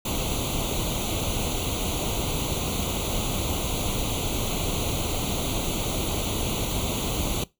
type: noise with comb filter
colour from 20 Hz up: pink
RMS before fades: -27 dBFS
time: 0.05-7.44 s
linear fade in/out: 5 ms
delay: 0.29 ms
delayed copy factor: +0.95
effects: noise-tail reverb RT60 0.2 s tail -20 dB re dry